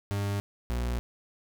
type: tone pair in turn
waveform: 40% pulse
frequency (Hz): 100.8 / 59.94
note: G2 / A#1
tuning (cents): +49 / +49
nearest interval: major sixth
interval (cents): 900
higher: first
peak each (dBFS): -27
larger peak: neither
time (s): 0.11-0.4 / 0.7-0.99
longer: neither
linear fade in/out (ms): 0
effects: none